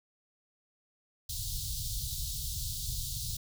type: band-stop noise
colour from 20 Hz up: pink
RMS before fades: -36 dBFS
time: 1.29-3.37 s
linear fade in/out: 5 ms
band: 140 to 3600 Hz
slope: 48 dB/octave
effects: none